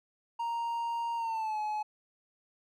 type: tone with pitch glide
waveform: triangle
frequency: 932.3 to 850 Hz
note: A#5 to G#5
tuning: 0 to +40 cents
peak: -29 dBFS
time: 0.39-1.83 s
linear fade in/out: 10 ms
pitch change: -160 cents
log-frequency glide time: 1.16-1.59 s
effects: none